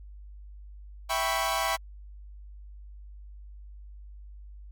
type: chord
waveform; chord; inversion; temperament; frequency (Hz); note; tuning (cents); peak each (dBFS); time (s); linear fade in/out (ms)
sawtooth; C# half-diminished seventh; first; equal; 659.3 / 784 / 987.8 / 1108.7; E5 / G5 / B5 / C#6; 0 / 0 / 0 / 0; -28; 1.09-1.77; 20
effects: added 50 Hz sine -43 dBFS peak until 4.71 s + Opus 48 kbps